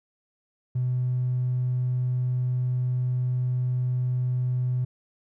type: tone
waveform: triangle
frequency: 125.7 Hz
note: B2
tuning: 31 cents sharp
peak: -19 dBFS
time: 0.75-4.85 s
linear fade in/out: 10 ms
effects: tanh soft clip ceiling -20 dBFS